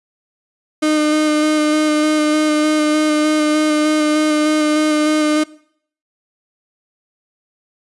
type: tone with vibrato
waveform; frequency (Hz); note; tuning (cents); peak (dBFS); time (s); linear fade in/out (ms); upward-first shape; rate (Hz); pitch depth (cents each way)
35% pulse; 305; D#4; -34; -11; 0.82-5.44; 10; square; 3.3; 12
effects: noise-tail reverb RT60 0.6 s tail -20 dB re dry + resampled to 24000 Hz